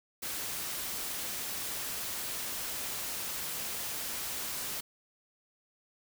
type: noise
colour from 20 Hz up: white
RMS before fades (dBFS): -37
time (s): 0.22-4.81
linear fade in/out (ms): 10
effects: none